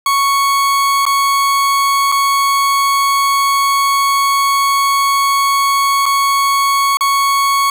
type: tone with dropouts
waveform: 40% pulse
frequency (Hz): 1108.7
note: C#6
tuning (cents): 0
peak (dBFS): -10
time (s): 0.06-7.7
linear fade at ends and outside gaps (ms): 2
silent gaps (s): 1.054-1.064 / 2.118-2.122 / 6.057-6.062 / 6.971-7.008
effects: none